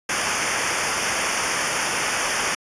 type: noise with comb filter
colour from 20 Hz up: pink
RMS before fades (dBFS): -23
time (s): 0.09-2.55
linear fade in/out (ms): 5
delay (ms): 0.25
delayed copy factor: -1
effects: resampled to 22050 Hz